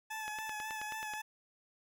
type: tone with vibrato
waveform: 20% pulse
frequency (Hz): 862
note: A5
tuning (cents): -36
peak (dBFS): -34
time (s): 0.1-1.22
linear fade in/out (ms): 10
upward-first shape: sine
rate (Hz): 3.7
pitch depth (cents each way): 30
type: click train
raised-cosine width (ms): 0.3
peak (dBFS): -28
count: 9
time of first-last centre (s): 0.28-1.137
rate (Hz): 9.34
effects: none